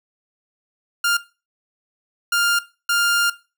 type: tone bursts at uneven times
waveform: sawtooth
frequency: 1402 Hz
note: F6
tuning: 6 cents sharp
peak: -13 dBFS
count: 3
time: 1.04-1.17 / 2.32-2.59 / 2.89-3.3 s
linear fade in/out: 5 ms
effects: noise-tail reverb RT60 0.3 s tail -17 dB re dry